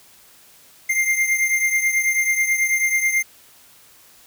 square beating tone pair, 2100 / 2109.2 Hz, C7 / C7, +6 / +13 cents, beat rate 9.2 Hz, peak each -19 / -24 dBFS, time 0.89-3.23 s, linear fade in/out 10 ms, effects white hiss -50 dBFS RMS until 4.26 s

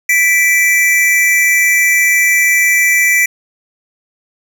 square tone pair together, 1977 / 2331 Hz, B6 / D7, +1 / -14 cents, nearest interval minor third, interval 285 cents, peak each -12 dBFS, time 0.09-3.26 s, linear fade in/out 5 ms, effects none

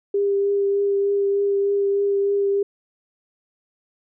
sine tone with vibrato, 400 Hz, G4, 35 cents sharp, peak -17 dBFS, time 0.14-2.63 s, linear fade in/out 5 ms, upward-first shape triangle, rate 3.3 Hz, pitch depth 15 cents each way, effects none

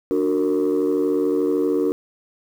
sine chord, D augmented, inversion none, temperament just, 293.7 / 367.1 / 458.9 Hz, D4 / F#4 / A#4, 0 / -14 / -27 cents, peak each -20 dBFS, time 0.11-1.92 s, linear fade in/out 0 ms, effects tanh soft clip ceiling -13 dBFS + 8-bit

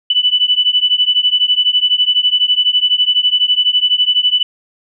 sine beating tone pair, 2975 / 2987 Hz, F#7 / F#7, +9 / +16 cents, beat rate 12 Hz, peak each -13 dBFS, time 0.1-4.43 s, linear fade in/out 5 ms, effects none

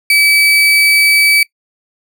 35% pulse tone, 2295 Hz, D7, 40 cents flat, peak -5 dBFS, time 0.1-1.43 s, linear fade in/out 2 ms, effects noise-tail reverb RT60 0.1 s tail -21 dB re dry

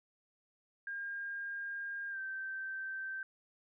sine tone with pitch glide, 1611 to 1556.1 Hz, G6 to G6, +47 to -13 cents, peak -38 dBFS, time 0.87-3.23 s, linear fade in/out 2 ms, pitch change -60 cents, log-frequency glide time 2.1-2.19 s, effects none

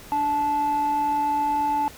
sine tone pair together, 293.7 / 871 Hz, D4 / A5, 0 / -18 cents, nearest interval octave + perfect fifth, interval 1882 cents, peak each -29 / -19 dBFS, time 0.12-1.88 s, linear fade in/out 0 ms, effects tanh soft clip ceiling -17 dBFS + pink hiss -44 dBFS RMS until 1.97 s

